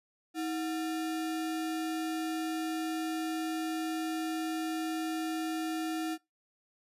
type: tone with sample-and-hold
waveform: sine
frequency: 319 Hz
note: D#4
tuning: 43 cents sharp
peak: -31 dBFS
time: 0.34-6.18 s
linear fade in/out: 50 ms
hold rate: 1050 Hz
effects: noise-tail reverb RT60 0.2 s tail -23 dB re dry + resampled to 32000 Hz